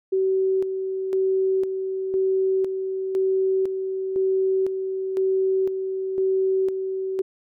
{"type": "tone with tremolo", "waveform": "sine", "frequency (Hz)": 380.9, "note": "G4", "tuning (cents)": -50, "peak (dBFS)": -18, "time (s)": [0.12, 7.22], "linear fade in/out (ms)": 10, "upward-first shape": "square", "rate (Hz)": 0.99, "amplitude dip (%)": 50, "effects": []}